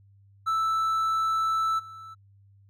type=tone with level steps; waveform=triangle; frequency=1318.5 Hz; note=E6; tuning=in tune; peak=-21 / -39 dBFS; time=0.46-2.15 s; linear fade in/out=20 ms; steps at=1.78 s; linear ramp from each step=20 ms; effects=added 99 Hz sine -54 dBFS peak until 2.69 s